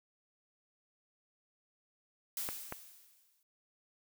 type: noise with exponential decay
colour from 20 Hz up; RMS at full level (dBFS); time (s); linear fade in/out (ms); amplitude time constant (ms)
blue; -37; 2.37-3.43; 2; 230
type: clicks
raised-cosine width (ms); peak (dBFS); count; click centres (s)
0.5; -23; 2; 2.489 / 2.724
effects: none